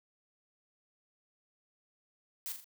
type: noise with echo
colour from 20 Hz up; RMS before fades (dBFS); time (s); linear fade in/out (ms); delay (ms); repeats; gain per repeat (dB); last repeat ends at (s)
blue; -39; 2.46-2.52; 0; 41; 3; -6; 2.643
effects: none